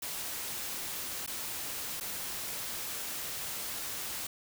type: noise with dropouts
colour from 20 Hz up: white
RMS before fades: -38 dBFS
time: 0.02-4.27 s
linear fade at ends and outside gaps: 5 ms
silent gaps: 1.264-1.275 / 2.001-2.008 s
effects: none